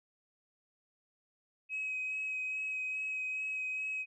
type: tone with vibrato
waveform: sine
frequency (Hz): 2541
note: D#7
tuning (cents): +36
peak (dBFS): -33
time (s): 1.69-4.06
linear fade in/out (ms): 50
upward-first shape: sine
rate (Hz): 2.4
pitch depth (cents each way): 13
effects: tanh soft clip ceiling -30 dBFS